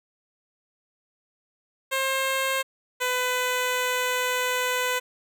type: tone pair in turn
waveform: 10% pulse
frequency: 533 / 501.2 Hz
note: C5 / B4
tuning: +32 / +25 cents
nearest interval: minor second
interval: 107 cents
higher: first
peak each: -15 dBFS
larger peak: neither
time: 1.91-2.63 / 3-5 s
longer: second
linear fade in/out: 20 ms
effects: none